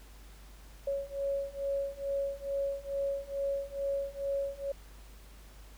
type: beating tone pair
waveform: sine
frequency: 554.4 / 556.7 Hz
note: C#5 / C#5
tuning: 0 / +7 cents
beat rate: 2.3 Hz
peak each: -35 / -34 dBFS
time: 0.87-4.72 s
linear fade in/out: 5 ms
effects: added 50 Hz sine -50 dBFS peak until 5.77 s + pink hiss -58 dBFS RMS until 5.77 s